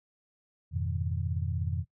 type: chord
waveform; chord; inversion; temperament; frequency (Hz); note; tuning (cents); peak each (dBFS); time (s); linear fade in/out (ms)
sine; F half-diminished seventh; none; equal; 87.31 / 103.83 / 123.47 / 155.56; F2 / Ab2 / Cb3 / Eb3; 0 / 0 / 0 / 0; -31 / -37 / -36 / -37; 0.71-1.85; 50
effects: noise-tail reverb RT60 0.1 s tail -20 dB re dry